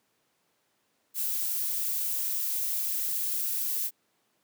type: noise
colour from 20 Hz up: violet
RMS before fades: -30 dBFS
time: 1.14-3.91 s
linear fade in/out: 50 ms
effects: pink hiss -72 dBFS RMS until 4.43 s + high-pass 200 Hz 12 dB/octave